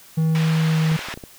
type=tone with pitch glide; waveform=triangle; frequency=160 to 158.71 Hz; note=D#3 to D#3; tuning=+49 to +35 cents; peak=-14 dBFS; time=0.17-0.97 s; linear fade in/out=10 ms; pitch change=-14 cents; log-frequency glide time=0.56-0.81 s
type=band-pass noise; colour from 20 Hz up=white; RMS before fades=-32 dBFS; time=0.35-1.14 s; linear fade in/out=0 ms; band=690 to 2800 Hz; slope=12 dB/octave
type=clicks; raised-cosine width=2 ms; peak=-22 dBFS; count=6; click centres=0.917 / 0.991 / 1.086 / 1.14 / 1.175 / 1.238 s
effects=white hiss -47 dBFS RMS until 1.38 s